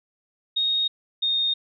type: tone pair in turn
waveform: sine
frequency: 3729 / 3688 Hz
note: A#7 / A#7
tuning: 0 / -19 cents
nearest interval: unison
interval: 19 cents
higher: first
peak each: -20 / -20 dBFS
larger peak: neither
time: 0.56-0.88 / 1.22-1.54 s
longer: neither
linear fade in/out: 10 ms
effects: none